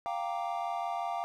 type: chord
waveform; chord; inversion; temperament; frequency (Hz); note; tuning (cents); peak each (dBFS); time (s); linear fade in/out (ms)
triangle; G minor seventh; third; equal; 698.5 / 784 / 932.3 / 1174.7; F5 / G5 / Bb5 / D6; 0 / 0 / 0 / 0; -33 / -35 / -38 / -39; 0.06-1.24; 0
effects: none